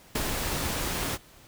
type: noise with ADSR envelope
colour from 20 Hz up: pink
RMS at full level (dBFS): -28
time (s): 0.15-1.18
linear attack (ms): 6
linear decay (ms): 31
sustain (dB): -2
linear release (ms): 39
effects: pink hiss -54 dBFS RMS until 1.47 s